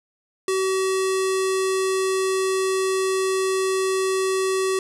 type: tone with low-pass filter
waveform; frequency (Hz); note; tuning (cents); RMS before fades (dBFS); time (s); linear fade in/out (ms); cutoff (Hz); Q
square; 380; F#4; +46; -22; 0.48-4.79; 2; 9000; 2.1
effects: 9-bit